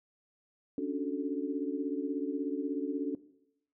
sine chord, D major seventh, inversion third, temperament equal, 277.2 / 293.7 / 370 / 440 Hz, C#4 / D4 / F#4 / A4, 0 / 0 / 0 / 0 cents, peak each -35 / -35 / -39 / -39 dBFS, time 0.78-3.15 s, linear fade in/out 2 ms, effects noise-tail reverb RT60 0.8 s tail -18 dB re dry

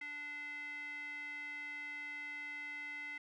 square tone with band-pass filter, 292.5 Hz, D4, 7 cents flat, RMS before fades -45 dBFS, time 0.01-3.18 s, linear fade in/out 5 ms, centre 2100 Hz, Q 8.3, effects none

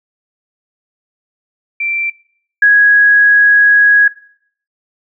sine tone pair in turn, 2349 / 1661 Hz, D7 / G#6, 0 / 0 cents, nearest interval tritone, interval 600 cents, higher first, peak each -15 / -4 dBFS, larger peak second, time 1.8-2.1 / 2.62-4.08 s, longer second, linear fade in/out 5 ms, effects noise-tail reverb RT60 0.6 s tail -19 dB re dry

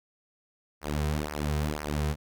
sawtooth tone with flanger, 74.9 Hz, D2, 35 cents sharp, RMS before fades -30 dBFS, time 0.81-2.16 s, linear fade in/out 50 ms, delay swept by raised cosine 0.26 to 3.56 ms, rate 2 Hz, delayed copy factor -0.85, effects none

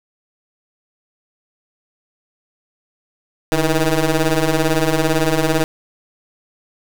15% pulse ring-modulated tone, 158.1 Hz, D#3, 28 cents sharp, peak -5 dBFS, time 3.52-5.64 s, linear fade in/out 0 ms, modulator 167 Hz, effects none

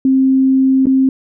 sine tone with dropouts, 264.8 Hz, C4, 21 cents sharp, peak -8 dBFS, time 0.05-1.09 s, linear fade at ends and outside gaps 2 ms, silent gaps 0.857-0.868 s, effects none

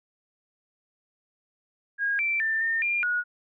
sine tone with pitch steps, 1633 / 2341 / 1784 / 1817 / 2401 / 1453 Hz, G#6 / D7 / A6 / A#6 / D7 / F#6, -30 / -6 / +23 / -45 / +38 / -32 cents, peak -23 dBFS, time 1.98-3.24 s, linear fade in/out 50 ms, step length 210 ms, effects none

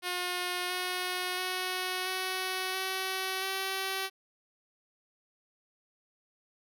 5% pulse tone with pitch steps, 359 / 363.8 / 368.7 / 373.6 / 378.6 / 383.7 Hz, F4 / F#4 / F#4 / F#4 / F#4 / G4, +48 / -29 / -6 / +17 / +40 / -37 cents, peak -20 dBFS, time 0.02-4.1 s, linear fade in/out 50 ms, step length 680 ms, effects none

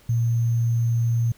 sine tone with sample-and-hold, 116.54 Hz, A#2, in tune, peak -18 dBFS, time 0.09-1.32 s, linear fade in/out 5 ms, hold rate 6300 Hz, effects pink hiss -55 dBFS RMS until 1.37 s

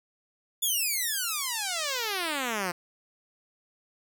5% pulse exponential sweep, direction down, 3520 to 170.2 Hz, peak -17 dBFS, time 0.62-2.72 s, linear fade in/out 10 ms, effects none

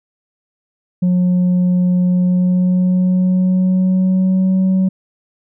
sine tone with pitch glide, 180 to 188.19 Hz, F#3 to F#3, -47 to +30 cents, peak -8 dBFS, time 1.02-4.89 s, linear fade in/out 10 ms, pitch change +77 cents, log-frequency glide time 2.06-4.58 s, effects tanh soft clip ceiling -10 dBFS

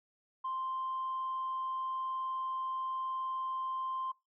sine tone, 1046.5 Hz, C6, in tune, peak -33 dBFS, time 0.44-4.12 s, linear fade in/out 10 ms, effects noise-tail reverb RT60 0.2 s tail -20 dB re dry + tanh soft clip ceiling -30 dBFS

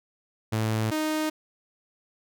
sawtooth tone pair in turn, 110 / 310.1 Hz, A2 / D#4, 0 / -6 cents, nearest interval octave + tritone, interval 1794 cents, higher second, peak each -20 / -21 dBFS, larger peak first, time 0.52-0.91 / 0.91-1.3 s, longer neither, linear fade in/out 10 ms, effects none

